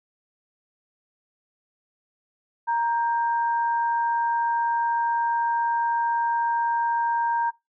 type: tone pair together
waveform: sine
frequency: 934 / 1583.5 Hz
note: A#5 / G6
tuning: +3 / +17 cents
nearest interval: major sixth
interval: 914 cents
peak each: -21 / -32 dBFS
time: 2.67-7.51 s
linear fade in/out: 20 ms
effects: noise-tail reverb RT60 0.2 s tail -22 dB re dry